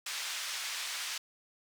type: band-pass noise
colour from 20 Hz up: white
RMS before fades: -38 dBFS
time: 0.06-1.18 s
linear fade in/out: 5 ms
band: 1300 to 5600 Hz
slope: 12 dB/octave
effects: none